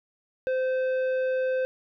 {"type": "tone with tanh clipping", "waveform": "triangle", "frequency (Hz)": 517, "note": "C5", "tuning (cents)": -21, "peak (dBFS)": -25, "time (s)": [0.47, 1.65], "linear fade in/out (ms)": 0, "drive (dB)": 13, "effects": []}